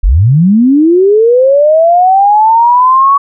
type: linear sweep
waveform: sine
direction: up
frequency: 34.65 to 1129 Hz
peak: -3 dBFS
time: 0.03-3.18 s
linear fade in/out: 10 ms
effects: none